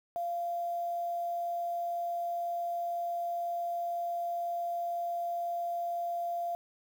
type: tone with quantisation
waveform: sine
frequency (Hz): 691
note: F5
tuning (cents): -19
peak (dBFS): -31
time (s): 0.16-6.55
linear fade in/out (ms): 0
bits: 9
effects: none